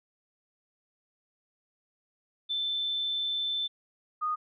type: tone pair in turn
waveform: sine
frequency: 3534 / 1234.7 Hz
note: A7 / D#6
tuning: +7 / -14 cents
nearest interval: octave + tritone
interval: 1821 cents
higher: first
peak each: -28 / -27 dBFS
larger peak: second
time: 2.49-3.68 / 4.21-4.36 s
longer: first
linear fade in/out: 20 ms
effects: none